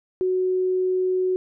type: tone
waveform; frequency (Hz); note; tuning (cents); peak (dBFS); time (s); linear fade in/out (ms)
sine; 370; F#4; 0; -19; 0.21-1.36; 0
effects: none